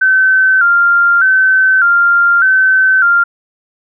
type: tone with vibrato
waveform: sine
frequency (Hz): 1461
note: F#6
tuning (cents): -22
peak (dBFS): -6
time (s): 0.01-3.24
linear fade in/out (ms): 10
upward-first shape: square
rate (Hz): 0.83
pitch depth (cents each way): 81
effects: none